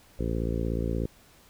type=harmonic tone; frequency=56.7 Hz; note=A#1; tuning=47 cents flat; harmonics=1 / 2 / 3 / 4 / 5 / 6 / 7 / 8 / 9; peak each=-30 / -33 / -35 / -36 / -37 / -38 / -38 / -39 / -40 dBFS; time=0.19-1.06 s; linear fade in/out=5 ms; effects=pink hiss -57 dBFS RMS until 1.49 s